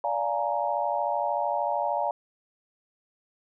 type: chord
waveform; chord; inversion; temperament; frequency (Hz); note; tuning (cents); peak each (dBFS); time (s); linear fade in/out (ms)
sine; Bb dominant seventh; first; just; 582.7 / 699.2 / 839.1 / 932.3; D5 / F5 / Ab5 / Bb5; -14 / +2 / +18 / 0; -30; 0.04-2.11; 2
effects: none